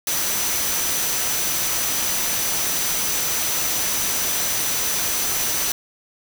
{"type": "tone in noise", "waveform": "sine", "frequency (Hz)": 5980, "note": "F#8", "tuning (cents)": 17, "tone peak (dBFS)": -27, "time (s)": [0.07, 5.72], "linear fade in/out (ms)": 2, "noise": "white", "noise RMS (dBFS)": -23, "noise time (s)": [0.07, 5.72], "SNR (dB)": -7, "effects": []}